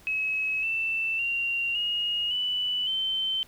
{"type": "tone with pitch steps", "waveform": "sine", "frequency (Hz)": [2567, 2664, 2764, 2868, 2976, 3088], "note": ["E7", "E7", "F7", "F7", "F#7", "G7"], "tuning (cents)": [-47, 18, -19, 45, 9, -27], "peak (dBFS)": -25, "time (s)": [0.07, 3.43], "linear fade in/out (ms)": 0, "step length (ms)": 560, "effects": ["pink hiss -55 dBFS RMS until 3.47 s"]}